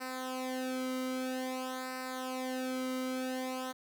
sawtooth tone with flanger, 257.5 Hz, C4, 28 cents flat, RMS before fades -37 dBFS, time 0-3.73 s, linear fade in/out 20 ms, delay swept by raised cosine 0.3 to 1.17 ms, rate 0.51 Hz, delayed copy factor -0.8, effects none

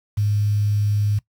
sine tone with quantisation, 103.83 Hz, G#2, in tune, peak -17 dBFS, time 0.17-1.19 s, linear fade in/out 10 ms, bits 7, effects noise-tail reverb RT60 0.1 s tail -19 dB re dry

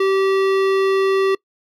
sine tone with hard clipping, 386.9 Hz, G4, 23 cents flat, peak -16 dBFS, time 0-1.35 s, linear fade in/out 5 ms, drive 16 dB, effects noise-tail reverb RT60 0.1 s tail -24 dB re dry

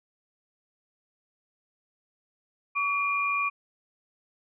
sine tone pair together, 1136.9 / 2409 Hz, C#6 / D7, +43 / +43 cents, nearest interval octave + minor second, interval 1300 cents, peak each -27 dBFS, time 2.75-3.5 s, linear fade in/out 20 ms, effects none

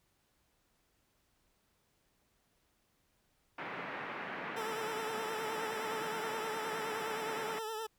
white band-pass noise, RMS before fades -42 dBFS, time 3.58-7.59 s, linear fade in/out 5 ms, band 150 to 2100 Hz, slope 24 dB/octave
20% pulse tone with vibrato, 440 Hz, A4, in tune, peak -33 dBFS, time 4.56-7.87 s, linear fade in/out 10 ms, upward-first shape triangle, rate 9.6 Hz, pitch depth 63 cents each way
effects pink hiss -75 dBFS RMS until 7.98 s

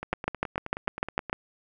two click trains, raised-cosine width 0.5 ms, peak -19 / -10 dBFS, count 13 / 9, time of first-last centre 0.03-1.297 / 0.13-1.329 s, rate 9.47 / 6.67 Hz, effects none

